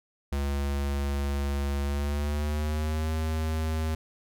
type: tone with pitch glide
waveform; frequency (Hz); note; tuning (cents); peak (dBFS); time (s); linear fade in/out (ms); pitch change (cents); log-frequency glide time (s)
square; 70.4 to 79.02; C#2 to D#2; +27 to +27; -27; 0.32-3.95; 5; +200; 1.82-3.12
effects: none